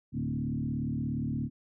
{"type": "tone with frequency modulation", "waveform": "sine", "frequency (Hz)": 185, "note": "F#3", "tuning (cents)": 0, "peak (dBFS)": -29, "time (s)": [0.12, 1.5], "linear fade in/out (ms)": 50, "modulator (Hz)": 37.1, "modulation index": 2.4, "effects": []}